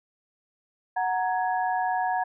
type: tone cluster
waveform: sine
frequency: 740 / 932 / 1672 Hz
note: F#5 / A#5 / G#6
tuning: 0 / -1 / +11 cents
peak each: -25 / -29 / -33 dBFS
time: 0.96-2.24 s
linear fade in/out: 10 ms
effects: none